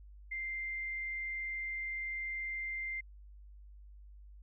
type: tone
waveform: sine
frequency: 2093 Hz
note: C7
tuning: in tune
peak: -36 dBFS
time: 0.31-3.01 s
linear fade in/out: 10 ms
effects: added 50 Hz sine -51 dBFS peak until 4.42 s